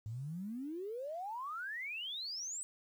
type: exponential sweep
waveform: sine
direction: up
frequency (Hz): 103.83 to 8200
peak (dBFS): -39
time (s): 0.06-2.63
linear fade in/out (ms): 0
effects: 11-bit